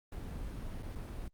brown noise with dropouts, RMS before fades -41 dBFS, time 0.12-1.28 s, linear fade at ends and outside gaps 2 ms, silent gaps 0.826-0.83 / 0.952-0.956 s, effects Opus 32 kbps

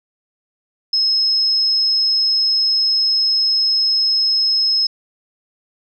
sine tone, 5170 Hz, E8, 34 cents flat, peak -13 dBFS, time 0.93-4.87 s, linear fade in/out 5 ms, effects none

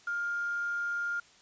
sine tone with quantisation, 1407 Hz, F6, 12 cents sharp, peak -30 dBFS, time 0.07-1.2 s, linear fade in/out 5 ms, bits 8, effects white hiss -59 dBFS RMS until 1.41 s + resampled to 16000 Hz

